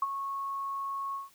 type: tone with ADSR envelope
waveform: sine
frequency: 1100 Hz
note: C#6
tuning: 14 cents flat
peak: -23 dBFS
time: 0.02-1.3 s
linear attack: 4 ms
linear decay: 32 ms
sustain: -9 dB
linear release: 160 ms
effects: white hiss -62 dBFS RMS until 1.34 s